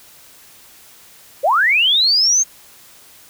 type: linear sweep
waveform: sine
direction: up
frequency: 482.9 to 6500 Hz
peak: -11 dBFS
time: 1.43-2.44 s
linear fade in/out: 20 ms
effects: white hiss -45 dBFS RMS until 3.29 s